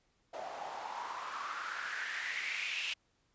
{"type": "noise with band-pass filter sweep", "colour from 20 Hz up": "white", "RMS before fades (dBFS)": -40, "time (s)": [0.33, 2.94], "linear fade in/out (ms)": 10, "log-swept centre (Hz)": [650, 2800], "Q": 5.1, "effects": ["pink hiss -75 dBFS RMS until 3.34 s", "resampled to 16000 Hz"]}